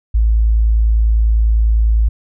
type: tone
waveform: sine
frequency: 55 Hz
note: A1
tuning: in tune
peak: -9 dBFS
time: 0.14-2.09 s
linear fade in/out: 10 ms
effects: none